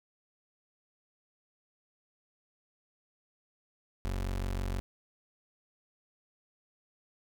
30% pulse tone, 46.25 Hz, F#1, in tune, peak -29 dBFS, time 4.05-4.8 s, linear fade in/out 0 ms, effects none

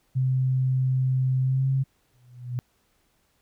sine tone with pitch glide, 130 to 133.96 Hz, C3 to C3, -11 to +41 cents, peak -20 dBFS, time 0.15-1.84 s, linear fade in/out 20 ms, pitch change +52 cents, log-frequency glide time 1.42-1.68 s
sine tone with exponential growth, 123.47 Hz, B2, in tune, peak -23 dBFS, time 2.13-2.59 s, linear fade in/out 0 ms, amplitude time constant 100 ms
effects pink hiss -68 dBFS RMS until 3.41 s

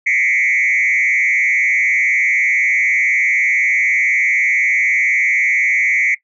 sine tone with frequency modulation, 2143 Hz, C7, 41 cents sharp, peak -11 dBFS, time 0.06-6.15 s, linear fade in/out 10 ms, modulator 130 Hz, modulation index 1.3, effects noise-tail reverb RT60 0.1 s tail -17 dB re dry + tanh soft clip ceiling -8 dBFS

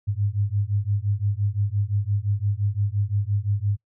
sine beating tone pair, 99.2 / 105 Hz, G2 / G#2, +21 / +19 cents, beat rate 5.8 Hz, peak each -24 dBFS, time 0.07-3.77 s, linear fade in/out 20 ms, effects noise-tail reverb RT60 0.1 s tail -23 dB re dry

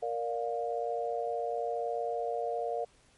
sine chord, Bb major, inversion none, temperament equal with one note detuned, 466.2 / 587.3 / 705.8 Hz, Bb4 / D5 / F5, 0 / 0 / +18 cents, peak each -34 / -37 / -34 dBFS, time 0.02-2.85 s, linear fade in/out 10 ms, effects pink hiss -64 dBFS RMS until 3.17 s + MP3 48 kbps

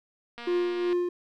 click train, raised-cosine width 0.3 ms, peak -25 dBFS, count 131, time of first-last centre 0.38-0.929 s, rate 237 Hz
triangle tone with tremolo, 353.5 Hz, F4, 21 cents sharp, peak -20 dBFS, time 0.47-1.09 s, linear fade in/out 5 ms, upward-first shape triangle, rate 2.7 Hz, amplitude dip 55%
effects none

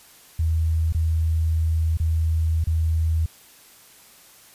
sine tone with dropouts, 80.6 Hz, E2, 38 cents flat, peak -18 dBFS, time 0.39-3.26 s, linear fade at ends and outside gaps 5 ms, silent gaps 0.925-0.946 / 1.972-1.999 / 2.641-2.67 s, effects white hiss -50 dBFS RMS until 4.54 s + resampled to 32000 Hz

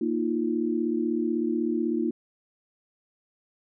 sine chord, Bb suspended fourth, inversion none, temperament equal with one note detuned, 233.1 / 311.1 / 347.2 Hz, Bb3 / Eb4 / F4, 0 / 0 / -10 cents, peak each -28 dBFS, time 0.01-2.11 s, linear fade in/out 5 ms, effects none

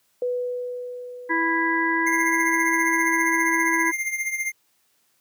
sine tone with exponential decay, 493.9 Hz, B4, in tune, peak -21 dBFS, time 0.22-3.03 s, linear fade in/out 2 ms, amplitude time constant 610 ms
harmonic tone, 329.6 Hz, E4, in tune, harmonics 1 / 3 / 5 / 6, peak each -25 / -25 / -25 / -25 dBFS, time 1.29-3.92 s, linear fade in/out 20 ms
square tone with tremolo, 2106 Hz, C7, 11 cents sharp, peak -22 dBFS, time 2.06-4.52 s, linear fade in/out 10 ms, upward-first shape triangle, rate 15 Hz, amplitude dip 75%
effects white hiss -66 dBFS RMS until 5.2 s + high-pass 100 Hz 12 dB/octave

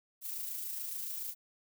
violet noise with amplitude modulation, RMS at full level -38 dBFS, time 0.21-1.35 s, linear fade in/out 50 ms, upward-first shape sine, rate 27 Hz, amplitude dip 35%, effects none

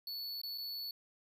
square tone with dropouts, 4435 Hz, C#8, in tune, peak -40 dBFS, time 0.07-0.91 s, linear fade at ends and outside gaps 2 ms, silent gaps 0.416-0.434 / 0.577-0.581 s, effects none

